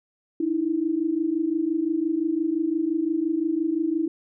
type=tone pair together; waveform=sine; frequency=303 / 328.8 Hz; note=D#4 / E4; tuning=-46 / -4 cents; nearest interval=minor second; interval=142 cents; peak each=-26 / -23 dBFS; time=0.4-4.08 s; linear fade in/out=5 ms; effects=none